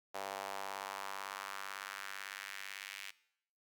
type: tone with high-pass filter sweep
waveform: sawtooth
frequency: 98 Hz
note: G2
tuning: in tune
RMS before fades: -45 dBFS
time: 0.14-3.11 s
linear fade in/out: 10 ms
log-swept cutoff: 670 to 2300 Hz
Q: 1.9
effects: noise-tail reverb RT60 0.7 s tail -19 dB re dry